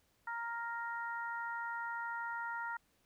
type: harmonic tone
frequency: 466.2 Hz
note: A#4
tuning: in tune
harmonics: 2 / 3 / 4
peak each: -41 / -41 / -46 dBFS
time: 0.27-2.77 s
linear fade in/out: 5 ms
effects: pink hiss -74 dBFS RMS until 3.05 s